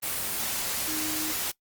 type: tone in noise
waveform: sine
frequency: 310.9 Hz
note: D#4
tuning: 1 cent flat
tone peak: -34 dBFS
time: 0.87-1.33 s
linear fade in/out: 20 ms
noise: white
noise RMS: -30 dBFS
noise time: 0.02-1.52 s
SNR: -7 dB
effects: noise-tail reverb RT60 0.1 s tail -20 dB re dry + Opus 24 kbps